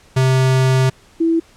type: tone pair in turn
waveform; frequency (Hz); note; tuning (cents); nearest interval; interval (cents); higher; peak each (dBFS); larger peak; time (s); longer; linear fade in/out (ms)
square / sine; 130.81 / 329.6; C3 / E4; 0 / 0; octave + major third; 1600; second; -12; neither; 0.16-0.9 / 1.2-1.4; first; 10
effects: pink hiss -49 dBFS RMS until 1.56 s + low-pass 9000 Hz 12 dB/octave